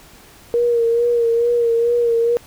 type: tone with vibrato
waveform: sine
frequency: 470 Hz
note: A#4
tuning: 14 cents sharp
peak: -13 dBFS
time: 0.54-2.37 s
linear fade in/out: 0 ms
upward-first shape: sine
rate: 2.3 Hz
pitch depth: 34 cents each way
effects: pink hiss -45 dBFS RMS until 2.46 s